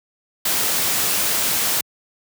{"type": "noise", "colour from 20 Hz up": "white", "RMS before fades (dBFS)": -20, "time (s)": [0.45, 1.81], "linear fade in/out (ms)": 5, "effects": ["high-pass 100 Hz 12 dB/octave"]}